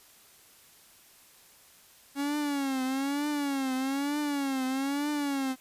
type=tone with vibrato; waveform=45% pulse; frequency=277.2 Hz; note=C#4; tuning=in tune; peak=-28 dBFS; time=2.15-5.56 s; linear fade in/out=50 ms; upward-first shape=triangle; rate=1.1 Hz; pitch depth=130 cents each way; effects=white hiss -57 dBFS RMS until 5.6 s + resampled to 32000 Hz